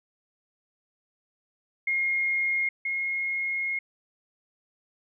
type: tone pair in turn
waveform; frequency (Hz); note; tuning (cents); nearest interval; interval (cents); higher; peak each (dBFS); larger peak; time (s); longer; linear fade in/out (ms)
sine; 2141 / 2153; C7 / C7; +39 / +49; unison; 10; second; -23 / -26; first; 1.87-2.69 / 2.85-3.79; second; 5
effects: none

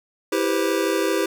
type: chord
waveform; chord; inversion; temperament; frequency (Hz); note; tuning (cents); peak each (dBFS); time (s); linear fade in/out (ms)
square; C major seventh; first; just; 327 / 392.4 / 490.5 / 523.3; E4 / G4 / B4 / C5; -14 / +2 / -12 / 0; -25 / -24 / -28 / -28; 0.32-1.26; 5
effects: none

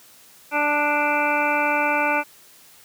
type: harmonic tone with a mistuned harmonic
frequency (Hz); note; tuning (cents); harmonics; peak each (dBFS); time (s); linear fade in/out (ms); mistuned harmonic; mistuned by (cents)
294.2; D4; +3; 1 / 2 / 3 / 4 / 5 / 7 / 8 / 9; -29 / -26 / -23 / -30 / -25 / -32 / -25 / -31; 0.51-2.24; 50; 4; +15
effects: white hiss -50 dBFS RMS until 2.84 s + high-pass 80 Hz 12 dB/octave

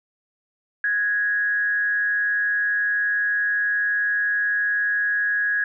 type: tone with frequency modulation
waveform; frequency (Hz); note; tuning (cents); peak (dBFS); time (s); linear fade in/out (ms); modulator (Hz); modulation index
sine; 1661.2; G#6; 0; -19; 0.84-5.64; 2; 186; 0.34
effects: none

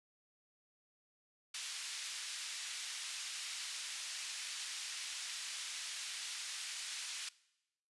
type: band-pass noise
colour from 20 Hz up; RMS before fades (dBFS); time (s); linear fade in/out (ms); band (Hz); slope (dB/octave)
white; -44; 1.54-7.29; 5; 2000 to 6500; 12
effects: noise-tail reverb RT60 0.9 s tail -21 dB re dry + resampled to 24000 Hz

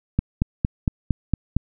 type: click train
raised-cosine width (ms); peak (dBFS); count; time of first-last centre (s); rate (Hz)
5; -6; 7; 0.19-1.566; 4.36
effects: none

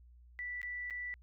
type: tone with dropouts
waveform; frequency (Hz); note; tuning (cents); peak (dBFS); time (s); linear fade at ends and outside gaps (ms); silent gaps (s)
sine; 1968; B6; -7; -38; 0.39-1.14; 0; 0.616-0.63 / 0.9-0.907
effects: added 60 Hz sine -56 dBFS peak until 1.22 s

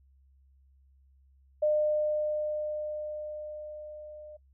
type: tone with level ramp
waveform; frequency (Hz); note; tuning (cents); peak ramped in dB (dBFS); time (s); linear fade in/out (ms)
sine; 605; D#5; -49; -22 to -44; 1.62-4.37; 10
effects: noise-tail reverb RT60 0.1 s tail -20 dB re dry + added 67 Hz sine -59 dBFS peak until 4.53 s

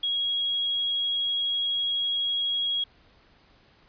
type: tone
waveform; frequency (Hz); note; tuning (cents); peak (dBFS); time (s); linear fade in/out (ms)
sine; 3304; G#7; -10; -24; 0.03-2.84; 5
effects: pink hiss -59 dBFS RMS until 3.88 s + resampled to 11025 Hz

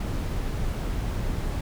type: noise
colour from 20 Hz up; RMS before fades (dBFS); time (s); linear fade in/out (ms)
brown; -28; 0-1.61; 5
effects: none

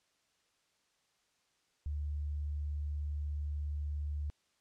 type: tone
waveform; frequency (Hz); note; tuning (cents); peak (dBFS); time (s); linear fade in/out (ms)
sine; 73.6; D2; +4; -34; 1.86-4.3; 0
effects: white hiss -75 dBFS RMS until 4.6 s + low-pass 7000 Hz 12 dB/octave

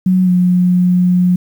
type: tone with pitch glide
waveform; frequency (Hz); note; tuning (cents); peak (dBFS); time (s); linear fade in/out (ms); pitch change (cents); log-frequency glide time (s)
sine; 185 to 179.94; F#3 to F#3; 0 to -48; -8; 0.06-1.36; 5; -48; 0.24-0.3
effects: 7-bit

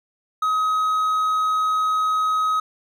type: tone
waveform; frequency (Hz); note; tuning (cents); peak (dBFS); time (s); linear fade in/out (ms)
triangle; 1267; D#6; +31; -16; 0.42-2.6; 5
effects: none

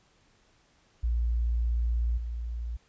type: tone with level steps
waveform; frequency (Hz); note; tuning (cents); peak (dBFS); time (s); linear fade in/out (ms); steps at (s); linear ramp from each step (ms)
sine; 58.27; A#1; 0; -24 / -31; 1.03-2.77; 10; 2.17; 10
effects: pink hiss -65 dBFS RMS until 2.88 s + resampled to 16000 Hz

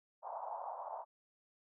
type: band-pass noise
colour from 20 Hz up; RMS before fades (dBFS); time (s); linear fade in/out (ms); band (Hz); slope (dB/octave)
pink; -44; 0.22-1.05; 50; 650 to 1000; 48
effects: none

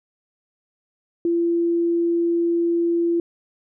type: tone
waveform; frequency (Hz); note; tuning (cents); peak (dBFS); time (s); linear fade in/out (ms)
sine; 340; F4; -46; -17; 1.25-3.2; 2
effects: none

